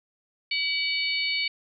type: harmonic tone with a mistuned harmonic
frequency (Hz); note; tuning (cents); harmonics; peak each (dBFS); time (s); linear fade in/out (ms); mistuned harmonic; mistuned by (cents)
740; F#5; 0; 3 / 4 / 5 / 6; -27 / -31 / -35 / -30; 0.51-1.48; 5; 3; +52
effects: none